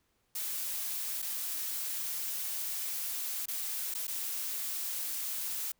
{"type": "noise with dropouts", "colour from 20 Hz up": "blue", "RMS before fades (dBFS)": -36, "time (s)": [0.35, 5.72], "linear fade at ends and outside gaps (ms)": 5, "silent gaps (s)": [[1.22, 1.224], [3.458, 3.482], [3.941, 3.948], [4.07, 4.078]], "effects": ["pink hiss -75 dBFS RMS until 5.79 s"]}